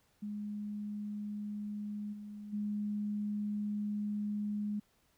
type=tone with level steps; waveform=sine; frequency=207.9 Hz; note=G#3; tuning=2 cents sharp; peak=-37 / -43 / -33 dBFS; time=0.22-4.8 s; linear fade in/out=10 ms; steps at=2.12 / 2.52 s; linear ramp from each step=20 ms; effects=pink hiss -72 dBFS RMS until 5.17 s

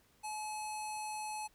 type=tone with low-pass filter; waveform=square; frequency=855 Hz; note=A5; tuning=50 cents flat; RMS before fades=-41 dBFS; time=0.23-1.48 s; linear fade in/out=20 ms; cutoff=9900 Hz; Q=3.1; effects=pink hiss -69 dBFS RMS until 1.54 s

